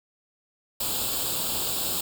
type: noise with comb filter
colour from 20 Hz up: white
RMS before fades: -28 dBFS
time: 0.8-2.01 s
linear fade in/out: 5 ms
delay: 0.25 ms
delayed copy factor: +0.8
effects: none